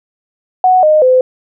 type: tone with pitch steps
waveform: sine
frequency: 740 / 615.1 / 511.3 Hz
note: F#5 / D#5 / C5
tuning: 0 / -20 / -40 cents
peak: -5 dBFS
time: 0.64-1.21 s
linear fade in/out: 2 ms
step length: 190 ms
effects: none